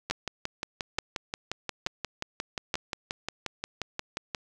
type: two click trains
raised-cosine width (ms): 0.2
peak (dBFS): -10 / -14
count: 4 / 25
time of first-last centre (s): 0.11-2.742 / 0.1-4.348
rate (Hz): 1.14 / 5.65
effects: none